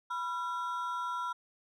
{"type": "ring-modulated tone", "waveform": "triangle", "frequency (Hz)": 1174.7, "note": "D6", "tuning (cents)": 0, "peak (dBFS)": -28, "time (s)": [0.1, 1.33], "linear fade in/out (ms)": 10, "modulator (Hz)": 190, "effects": []}